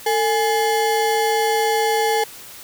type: ring-modulated tone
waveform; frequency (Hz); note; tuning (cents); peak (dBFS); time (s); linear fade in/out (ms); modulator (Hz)
square; 639; D#5; +46; -14; 0.06-2.24; 5; 192
effects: white hiss -39 dBFS RMS until 2.63 s